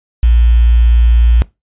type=tone with quantisation; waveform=sine; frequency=58.2 Hz; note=A#1; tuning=2 cents flat; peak=-5 dBFS; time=0.23-1.42 s; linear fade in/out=0 ms; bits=5; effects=noise-tail reverb RT60 0.2 s tail -20 dB re dry + resampled to 8000 Hz